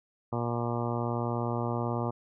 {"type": "harmonic tone", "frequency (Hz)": 118.8, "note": "A#2", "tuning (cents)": 33, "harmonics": [1, 2, 3, 4, 5, 6, 7, 8, 9, 10], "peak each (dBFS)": [-32, -35, -37, -38, -39, -40, -40, -41, -42, -42], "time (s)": [0.32, 2.11], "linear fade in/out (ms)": 10, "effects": []}